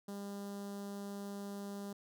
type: tone with notch filter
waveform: sawtooth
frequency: 200.7 Hz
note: G3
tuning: 41 cents sharp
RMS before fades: -44 dBFS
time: 0.08-1.93 s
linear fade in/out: 5 ms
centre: 2300 Hz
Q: 0.7
effects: none